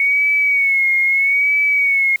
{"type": "tone with vibrato", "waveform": "sine", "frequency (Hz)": 2217, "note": "C#7", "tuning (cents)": 0, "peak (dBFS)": -12, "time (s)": [0, 2.16], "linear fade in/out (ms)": 2, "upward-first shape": "sine", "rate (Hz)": 0.78, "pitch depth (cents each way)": 60, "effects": ["white hiss -49 dBFS RMS until 2.2 s"]}